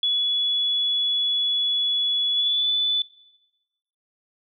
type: tone with pitch glide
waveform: sine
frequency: 3400 to 3486 Hz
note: G#7 to A7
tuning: +40 to -17 cents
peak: -19 dBFS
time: 0.03-3.02 s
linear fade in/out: 2 ms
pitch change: +43 cents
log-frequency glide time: 2.32-2.69 s
effects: noise-tail reverb RT60 1.0 s tail -20 dB re dry